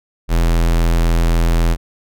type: tone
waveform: square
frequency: 41.88 Hz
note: E1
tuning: 28 cents sharp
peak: -12 dBFS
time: 0.28-1.77 s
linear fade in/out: 50 ms
effects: none